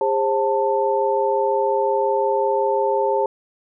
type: tone cluster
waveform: sine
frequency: 406.3 / 532 / 887 Hz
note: G#4 / C5 / A5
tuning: -38 / +29 / +14 cents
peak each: -21 dBFS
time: 0.01-3.26 s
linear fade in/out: 2 ms
effects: none